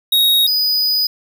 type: tone pair in turn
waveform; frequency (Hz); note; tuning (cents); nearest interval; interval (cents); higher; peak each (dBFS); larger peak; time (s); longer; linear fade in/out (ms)
square; 3769 / 4969; A#7 / D#8; +18 / -3; perfect fourth; 479; second; -11 / -14; first; 0.12-0.47 / 0.47-1.07; second; 5
effects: none